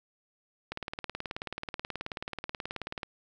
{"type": "click train", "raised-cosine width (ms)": 0.3, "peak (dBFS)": -19, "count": 44, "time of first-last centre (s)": [0.72, 3.032], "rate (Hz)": 18.6, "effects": []}